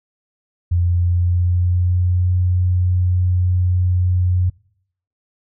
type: tone with pitch glide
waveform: sine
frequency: 87.31 to 90.34 Hz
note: F2 to F#2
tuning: 0 to -41 cents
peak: -13 dBFS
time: 0.71-4.5 s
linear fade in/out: 10 ms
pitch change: +59 cents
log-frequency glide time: 0.81-2.31 s
effects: noise-tail reverb RT60 0.7 s tail -24 dB re dry